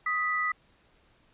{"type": "tone pair together", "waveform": "sine", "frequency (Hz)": [1251, 1968.6], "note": ["D#6", "B6"], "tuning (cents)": [9, -6], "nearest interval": "minor sixth", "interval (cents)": 785, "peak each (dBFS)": [-29, -28], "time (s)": [0.06, 0.52], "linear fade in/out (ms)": 5, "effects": ["pink hiss -64 dBFS RMS until 1.33 s", "resampled to 8000 Hz"]}